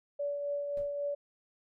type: tone with tremolo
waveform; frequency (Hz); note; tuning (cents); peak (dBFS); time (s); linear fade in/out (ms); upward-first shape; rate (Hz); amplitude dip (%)
sine; 574; D5; -40; -30; 0.19-1.15; 10; triangle; 3.7; 40
type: noise with exponential decay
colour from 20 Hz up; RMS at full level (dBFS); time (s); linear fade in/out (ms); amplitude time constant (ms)
brown; -42; 0.77-0.95; 1; 38
effects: none